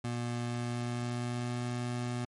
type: tone with pitch glide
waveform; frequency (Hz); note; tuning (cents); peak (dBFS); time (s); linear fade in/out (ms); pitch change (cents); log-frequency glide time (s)
25% pulse; 120 to 121.96; B2 to B2; -49 to -21; -29; 0.04-2.25; 5; +28; 0.47-1.64
effects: MP3 48 kbps